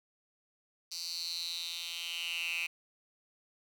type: tone with high-pass filter sweep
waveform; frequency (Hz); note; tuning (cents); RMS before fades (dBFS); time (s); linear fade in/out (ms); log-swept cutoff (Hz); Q
10% pulse; 169.5; E3; +49; -38; 0.91-2.67; 10; 4900 to 2500; 7
effects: none